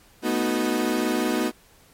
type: chord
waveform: 35% pulse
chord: B dominant seventh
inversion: third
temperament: equal with one note detuned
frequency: 220 / 245.9 / 311.1 / 370 Hz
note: A3 / B3 / D#4 / F#4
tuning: 0 / -7 / 0 / 0 cents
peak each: -28 / -24 / -25 / -26 dBFS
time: 0.22-1.52 s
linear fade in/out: 50 ms
effects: pink hiss -55 dBFS RMS until 1.93 s + MP3 64 kbps